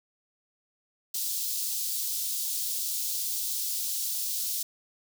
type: high-pass noise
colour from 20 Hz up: white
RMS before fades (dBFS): -31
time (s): 1.14-4.63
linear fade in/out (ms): 5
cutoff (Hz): 3900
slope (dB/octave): 24
effects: none